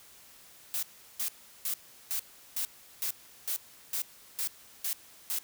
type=noise bursts; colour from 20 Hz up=blue; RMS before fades=-32 dBFS; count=11; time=0.74-5.386 s; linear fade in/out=0 ms; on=86 ms; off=370 ms; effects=white hiss -55 dBFS RMS until 5.43 s